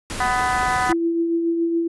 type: noise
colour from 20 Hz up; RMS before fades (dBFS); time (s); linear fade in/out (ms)
pink; -29; 0.1-0.92; 0
type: harmonic tone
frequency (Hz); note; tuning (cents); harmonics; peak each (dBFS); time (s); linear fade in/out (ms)
249.5; B3; +18; 3 / 4 / 5 / 6 / 7 / 8; -22 / -24 / -26 / -28 / -29 / -30; 0.2-0.93; 2
type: tone with tremolo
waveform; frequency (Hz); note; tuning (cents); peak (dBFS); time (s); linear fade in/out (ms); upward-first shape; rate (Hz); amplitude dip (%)
sine; 335.1; E4; +29; -16; 0.89-1.88; 10; triangle; 7.1; 40
effects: resampled to 24000 Hz